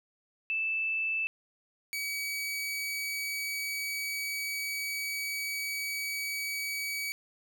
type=tone pair in turn; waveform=sine / sawtooth; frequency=2637 / 2273 Hz; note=E7 / C#7; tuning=0 / +43 cents; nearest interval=minor third; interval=257 cents; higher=first; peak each=-28 / -29 dBFS; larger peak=first; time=0.5-1.27 / 1.93-7.12 s; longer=second; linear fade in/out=0 ms; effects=none